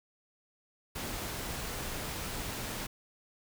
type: noise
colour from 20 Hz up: pink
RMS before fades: -38 dBFS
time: 0.95-2.87 s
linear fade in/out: 10 ms
effects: none